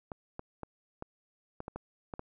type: clicks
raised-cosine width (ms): 1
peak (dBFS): -25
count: 9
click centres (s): 0.118 / 0.394 / 0.633 / 1.024 / 1.604 / 1.681 / 1.76 / 2.138 / 2.194
effects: none